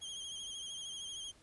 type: tone with vibrato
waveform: sawtooth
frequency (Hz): 3216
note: G7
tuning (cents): +44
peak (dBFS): -39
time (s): 0.01-1.32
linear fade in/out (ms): 20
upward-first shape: sine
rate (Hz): 13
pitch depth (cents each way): 50
effects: pink hiss -64 dBFS RMS until 1.42 s + resampled to 24000 Hz